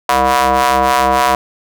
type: ring-modulated tone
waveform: sawtooth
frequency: 130.81 Hz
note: C3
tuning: in tune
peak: -3 dBFS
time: 0.09-1.35 s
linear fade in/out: 0 ms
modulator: 852 Hz
effects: none